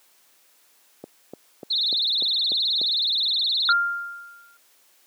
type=click train; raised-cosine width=2 ms; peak=-19 dBFS; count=7; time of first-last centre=1.04-2.815 s; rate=3.38 Hz
type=tone with vibrato; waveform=sine; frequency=3890 Hz; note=B7; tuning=27 cents flat; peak=-20 dBFS; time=1.7-3.73 s; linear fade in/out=10 ms; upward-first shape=triangle; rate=19 Hz; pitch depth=220 cents each way
type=tone with exponential decay; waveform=sine; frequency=1396.9 Hz; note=F6; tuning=in tune; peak=-14 dBFS; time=3.69-4.57 s; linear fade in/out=1 ms; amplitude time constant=190 ms
effects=white hiss -59 dBFS RMS until 5.06 s + high-pass 300 Hz 12 dB/octave